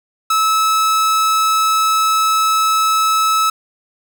45% pulse tone, 1300 Hz, E6, 24 cents flat, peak -12 dBFS, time 0.3-3.5 s, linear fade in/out 5 ms, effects none

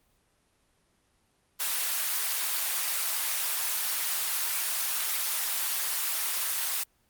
white high-pass noise, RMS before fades -29 dBFS, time 1.59-6.84 s, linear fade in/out 20 ms, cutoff 880 Hz, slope 12 dB/octave, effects pink hiss -69 dBFS RMS until 7.09 s + Opus 24 kbps

